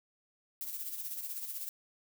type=noise with tremolo; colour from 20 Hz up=violet; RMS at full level=-38 dBFS; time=0.61-1.69 s; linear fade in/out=0 ms; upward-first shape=sine; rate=16 Hz; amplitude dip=55%; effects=none